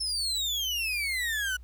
35% pulse exponential sweep, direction down, 5320 to 1461 Hz, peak -26 dBFS, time 0-1.57 s, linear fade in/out 10 ms, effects added 60 Hz sine -44 dBFS peak until 1.63 s + pink hiss -70 dBFS RMS until 1.63 s

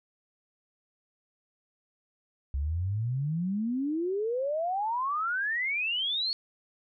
sine exponential sweep, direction up, 66.1 to 4429 Hz, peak -27 dBFS, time 2.54-6.33 s, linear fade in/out 0 ms, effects none

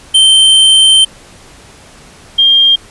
square / sine tone pair in turn, 3115 / 3206 Hz, G7 / G7, -12 / +38 cents, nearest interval unison, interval 50 cents, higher second, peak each -4 dBFS, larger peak neither, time 0.14-1.05 / 2.38-2.76 s, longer first, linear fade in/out 10 ms, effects pink hiss -38 dBFS RMS until 2.9 s + resampled to 24000 Hz

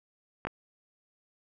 clicks, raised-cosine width 0.5 ms, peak -18 dBFS, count 2, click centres 0.451 / 0.47 s, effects none

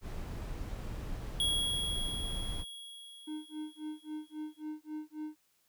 brown noise, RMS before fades -39 dBFS, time 0.01-2.65 s, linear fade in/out 50 ms
square tone with exponential decay, 3322 Hz, G#7, in tune, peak -28 dBFS, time 1.4-4.62 s, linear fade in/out 1 ms, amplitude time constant 700 ms
triangle tone with tremolo, 306.7 Hz, D#4, 25 cents flat, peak -34 dBFS, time 3.27-5.37 s, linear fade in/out 10 ms, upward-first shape sine, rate 3.7 Hz, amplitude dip 100%
effects white hiss -73 dBFS RMS until 5.68 s

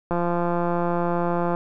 click train, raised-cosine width 1 ms, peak -11 dBFS, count 250, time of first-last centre 0.11-1.549 s, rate 173 Hz, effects none

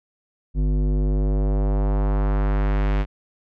square tone with low-pass filter sweep, 50 Hz, G1, 35 cents sharp, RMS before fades -20 dBFS, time 0.54-3.06 s, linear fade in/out 50 ms, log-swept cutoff 240 to 2600 Hz, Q 1.1, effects none

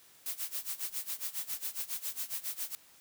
blue noise with tremolo, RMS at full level -35 dBFS, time 0.26-2.75 s, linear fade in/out 0 ms, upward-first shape sine, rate 7.3 Hz, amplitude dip 90%, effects white hiss -60 dBFS RMS until 3 s + high-pass 60 Hz 12 dB/octave

